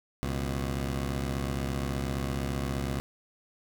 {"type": "tone pair together", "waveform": "15% pulse", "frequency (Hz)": [68.6, 122.23], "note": ["C#2", "B2"], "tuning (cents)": [-17, -17], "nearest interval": "minor seventh", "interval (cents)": 1000, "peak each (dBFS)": [-24, -30], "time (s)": [0.23, 3], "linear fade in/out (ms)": 0, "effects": []}